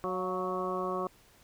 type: harmonic tone with a mistuned harmonic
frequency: 185 Hz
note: F#3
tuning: in tune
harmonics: 1 / 2 / 3 / 4 / 5 / 6 / 7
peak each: -40 / -35 / -38 / -40 / -46 / -35 / -45 dBFS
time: 0.04-1.07 s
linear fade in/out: 0 ms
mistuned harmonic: 4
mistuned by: -49 cents
effects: pink hiss -61 dBFS RMS until 1.43 s